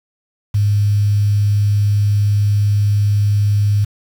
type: tone with quantisation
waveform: sine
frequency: 102.9 Hz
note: G#2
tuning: 16 cents flat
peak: -11 dBFS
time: 0.54-3.85 s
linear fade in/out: 10 ms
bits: 6
effects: none